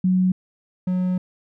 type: tone pair in turn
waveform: sine / triangle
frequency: 184.6 / 182.8 Hz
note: F#3 / F#3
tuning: -4 / -21 cents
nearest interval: unison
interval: 17 cents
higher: first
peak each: -15 / -17 dBFS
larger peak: first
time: 0.04-0.32 / 0.87-1.18 s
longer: second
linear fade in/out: 5 ms
effects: none